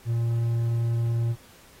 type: tone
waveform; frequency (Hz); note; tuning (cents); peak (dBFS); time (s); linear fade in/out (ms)
triangle; 116.54; A#2; 0; -20; 0.05-1.36; 50
effects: pink hiss -53 dBFS RMS until 1.8 s + AAC 48 kbps